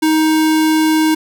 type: tone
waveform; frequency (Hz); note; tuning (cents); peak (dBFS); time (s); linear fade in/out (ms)
square; 314; D#4; +16; -11; 0.02-1.15; 10
effects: none